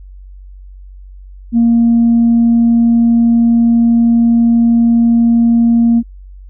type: tone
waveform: sine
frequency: 233.1 Hz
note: A#3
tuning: in tune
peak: -5 dBFS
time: 1.52-6.03 s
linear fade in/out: 50 ms
effects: tanh soft clip ceiling -3 dBFS + added 47 Hz sine -31 dBFS peak until 6.49 s